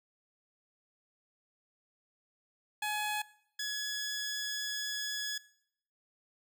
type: tone pair in turn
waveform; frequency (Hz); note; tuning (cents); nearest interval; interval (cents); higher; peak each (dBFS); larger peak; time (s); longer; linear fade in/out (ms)
15% pulse; 844 / 1688; G#5 / G#6; +28 / +28; octave; 1200; second; -26 / -28; first; 2.82-3.22 / 3.59-5.38; second; 5
effects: noise-tail reverb RT60 0.7 s tail -20 dB re dry